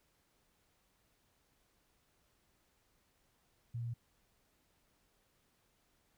sine tone, 117.9 Hz, A#2, 20 cents sharp, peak -37 dBFS, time 3.74-3.94 s, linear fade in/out 10 ms, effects pink hiss -75 dBFS RMS until 6.17 s

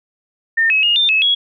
sine tone with pitch steps, 1815 / 2567 / 2851 / 3593 / 2586 / 3332 Hz, A#6 / E7 / F7 / A7 / E7 / G#7, -47 / -47 / +35 / +36 / -34 / +5 cents, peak -11 dBFS, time 0.57-1.35 s, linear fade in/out 10 ms, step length 130 ms, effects none

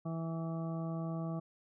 harmonic tone, 163.9 Hz, E3, 10 cents flat, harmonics 1 / 2 / 3 / 4 / 5 / 7 / 8, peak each -36 / -44 / -52 / -45 / -52 / -50 / -62 dBFS, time 0.05-1.4 s, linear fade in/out 10 ms, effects none

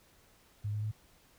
sine tone with pitch steps, 103.83 / 105.58 / 107.37 Hz, G#2 / G#2 / A2, 0 / +29 / -42 cents, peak -32 dBFS, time 0.64-0.916 s, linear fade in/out 10 ms, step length 92 ms, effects pink hiss -64 dBFS RMS until 1.38 s

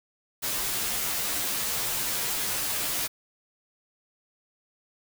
white noise with comb filter, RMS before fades -29 dBFS, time 0.42-3.08 s, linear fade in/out 20 ms, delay 12 ms, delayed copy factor -0.9, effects none

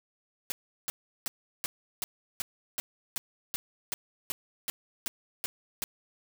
white noise bursts, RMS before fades -33 dBFS, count 15, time 0.5-5.84 s, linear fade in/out 0 ms, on 20 ms, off 360 ms, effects none

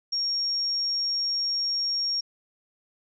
sine tone, 5560 Hz, F8, 9 cents flat, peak -24 dBFS, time 0.12-2.21 s, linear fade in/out 10 ms, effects none

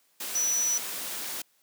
sine tone in noise, 5920 Hz, F#8, in tune, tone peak -24 dBFS, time 0.35-0.78 s, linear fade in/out 5 ms, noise white, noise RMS -35 dBFS, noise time 0.2-1.42 s, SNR +8 dB, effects white hiss -67 dBFS RMS until 1.62 s + high-pass 200 Hz 12 dB/octave

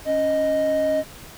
triangle tone pair together, 277.6 / 622.3 Hz, C#4 / D#5, +3 / 0 cents, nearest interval octave + major second, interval 1397 cents, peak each -25 / -16 dBFS, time 0.05-1.04 s, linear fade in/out 50 ms, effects tanh soft clip ceiling -11 dBFS + pink hiss -42 dBFS RMS until 1.37 s

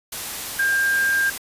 sine tone in noise, 1600 Hz, G6, 35 cents sharp, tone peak -17 dBFS, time 0.59-1.3 s, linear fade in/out 5 ms, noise white, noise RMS -30 dBFS, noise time 0.12-1.38 s, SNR +10 dB, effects resampled to 32000 Hz

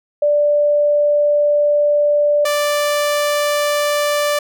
sine / sawtooth tone pair in turn, 587.3 / 587.3 Hz, D5 / D5, 0 / 0 cents, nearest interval unison, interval 0 cents, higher neither, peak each -11 dBFS, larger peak neither, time 0.22-2.45 / 2.45-4.39 s, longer first, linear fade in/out 5 ms, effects none

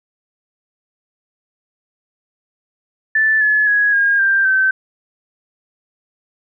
sine tone with pitch steps, 1756 / 1710.9 / 1667 / 1624.3 / 1582.6 / 1542 Hz, A6 / A6 / G#6 / G#6 / G6 / G6, -4 / -49 / +6 / -39 / +16 / -29 cents, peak -11 dBFS, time 3.15-4.71 s, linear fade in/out 5 ms, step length 260 ms, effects none

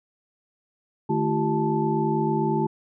sine tone cluster, 151.7 / 218.5 / 337.9 / 386.9 / 876 Hz, D#3 / A3 / E4 / G4 / A5, -44 / -12 / +43 / -23 / -8 cents, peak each -27 dBFS, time 1.09-2.67 s, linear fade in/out 10 ms, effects none

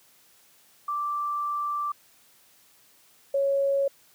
sine tone pair in turn, 1173 / 553.6 Hz, D6 / C#5, -2 / -2 cents, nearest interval octave + minor second, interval 1300 cents, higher first, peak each -26 / -21 dBFS, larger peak second, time 0.88-1.92 / 3.34-3.88 s, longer first, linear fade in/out 5 ms, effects white hiss -59 dBFS RMS until 4.14 s + high-pass 80 Hz 12 dB/octave

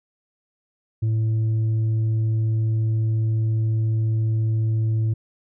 sine tone with tanh clipping, 110.7 Hz, A2, 11 cents sharp, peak -19 dBFS, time 1.02-5.14 s, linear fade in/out 10 ms, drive 3 dB, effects none

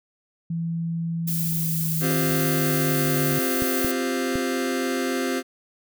sine tone with pitch glide, 166.5 to 147.48 Hz, E3 to D3, +18 to +8 cents, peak -24 dBFS, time 0.5-3.39 s, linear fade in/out 5 ms, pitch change -210 cents, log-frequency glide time 1.29-3.25 s
violet noise, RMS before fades -28 dBFS, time 1.27-3.92 s, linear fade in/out 10 ms
sawtooth chord, C suspended fourth, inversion none, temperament just, 261.6 / 348.8 / 392.4 Hz, C4 / F4 / G4, 0 / -2 / +2 cents, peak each -21 / -25 / -25 dBFS, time 2-5.43 s, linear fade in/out 50 ms
clicks, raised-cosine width 3 ms, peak -15 dBFS, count 3, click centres 3.622 / 3.847 / 4.356 s
effects none

